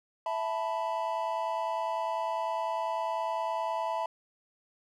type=chord; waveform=triangle; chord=E suspended fourth; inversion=none; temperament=just; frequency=659.3 / 879 / 988.9 Hz; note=E5 / A5 / B5; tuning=0 / -2 / +2 cents; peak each=-32 dBFS; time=0.26-4.06 s; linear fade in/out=2 ms; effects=none